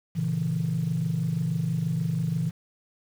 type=chord; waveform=sine; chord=A# diminished; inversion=none; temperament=equal; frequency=116.54 / 138.59 / 164.81 Hz; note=A#2 / C#3 / E3; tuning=0 / 0 / 0 cents; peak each=-31 / -29 / -25 dBFS; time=0.15-2.51 s; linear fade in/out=20 ms; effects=tanh soft clip ceiling -18 dBFS + 8-bit